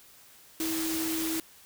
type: tone in noise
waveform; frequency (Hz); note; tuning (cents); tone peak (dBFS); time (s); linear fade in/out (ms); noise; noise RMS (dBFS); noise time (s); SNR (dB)
sine; 322.8; E4; -36; -30; 0.6-1.4; 2; white; -34; 0.6-1.4; +1
effects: white hiss -55 dBFS RMS until 1.65 s